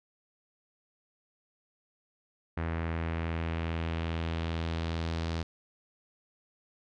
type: tone with low-pass filter sweep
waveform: sawtooth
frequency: 82.41 Hz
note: E2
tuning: in tune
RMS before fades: -33 dBFS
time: 2.57-5.43 s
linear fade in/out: 5 ms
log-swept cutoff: 1900 to 4700 Hz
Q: 1.7
effects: none